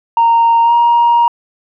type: tone with pitch glide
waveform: sine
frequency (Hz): 926 to 943.3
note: A#5 to A#5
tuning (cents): -12 to +20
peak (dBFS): -5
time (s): 0.17-1.28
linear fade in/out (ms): 2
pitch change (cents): +32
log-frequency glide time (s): 0.63-0.73
effects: tanh soft clip ceiling -4 dBFS